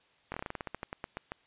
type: slowing click train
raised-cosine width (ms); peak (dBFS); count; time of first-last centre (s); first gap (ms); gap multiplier
0.5; -21; 16; 0.32-1.319; 21; 1.15
effects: white hiss -66 dBFS RMS until 1.46 s + resampled to 8000 Hz